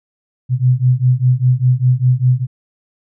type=beating tone pair; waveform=sine; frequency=124.1 / 129.1 Hz; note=B2 / C3; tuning=+9 / -23 cents; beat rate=5 Hz; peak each=-13 dBFS; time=0.49-2.47 s; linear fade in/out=50 ms; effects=none